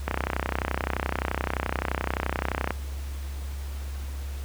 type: click train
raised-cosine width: 0.5 ms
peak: -10 dBFS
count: 84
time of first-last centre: 0.08-2.707 s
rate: 31.6 Hz
effects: added 69 Hz sine -31 dBFS peak until 4.44 s + pink hiss -46 dBFS RMS until 4.44 s